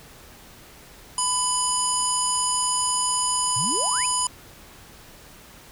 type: harmonic tone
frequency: 996 Hz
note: B5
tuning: 14 cents sharp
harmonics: 1 / 3 / 5 / 7 / 9 / 10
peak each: -26 / -32 / -31 / -28 / -28 / -27 dBFS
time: 1.18-4.27 s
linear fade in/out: 2 ms
type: exponential sweep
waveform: sine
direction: up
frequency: 107.8 to 2699 Hz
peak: -29 dBFS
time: 3.56-4.06 s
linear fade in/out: 5 ms
effects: pink hiss -47 dBFS RMS until 5.71 s